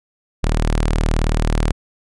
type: tone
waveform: sawtooth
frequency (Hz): 38.77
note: D#1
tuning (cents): -5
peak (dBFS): -11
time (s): 0.43-1.72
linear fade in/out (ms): 10
effects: resampled to 24000 Hz